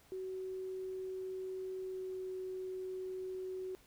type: tone with pitch glide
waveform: sine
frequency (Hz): 375.6 to 373.2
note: F#4 to F#4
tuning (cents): +26 to +15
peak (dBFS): -39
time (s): 0.12-3.75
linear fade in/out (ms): 0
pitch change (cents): -11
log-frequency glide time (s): 1.72-2.29
effects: pink hiss -65 dBFS RMS until 3.86 s